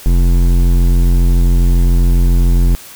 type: tone with hard clipping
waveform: triangle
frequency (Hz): 43.65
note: F1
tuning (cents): 0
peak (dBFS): -9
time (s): 0.06-2.75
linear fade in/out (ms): 0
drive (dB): 17
effects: white hiss -35 dBFS RMS until 2.95 s